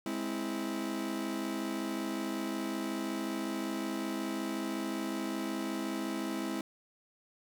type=chord; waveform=40% pulse; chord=Ab augmented; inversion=none; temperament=equal with one note detuned; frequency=207.7 / 261.6 / 327 Hz; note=Ab3 / C4 / E4; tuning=0 / 0 / -14 cents; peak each=-38 / -38 / -36 dBFS; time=0.06-6.61 s; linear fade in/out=2 ms; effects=none